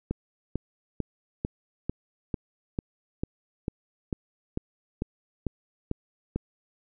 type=click train; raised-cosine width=3 ms; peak=-15 dBFS; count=15; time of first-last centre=0.11-6.36 s; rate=2.24 Hz; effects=none